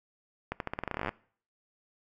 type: accelerating click train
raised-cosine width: 0.5 ms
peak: -17 dBFS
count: 18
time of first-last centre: 0.52-1.092 s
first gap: 82 ms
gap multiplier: 0.87
effects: noise-tail reverb RT60 0.5 s tail -22 dB re dry